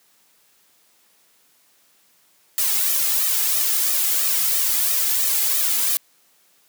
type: noise with flanger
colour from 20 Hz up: blue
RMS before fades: -20 dBFS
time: 2.58-5.97 s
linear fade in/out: 0 ms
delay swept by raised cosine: 1.6 to 2.42 ms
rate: 3 Hz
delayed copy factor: +0.9
effects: white hiss -59 dBFS RMS until 6.68 s + high-pass 150 Hz 12 dB/octave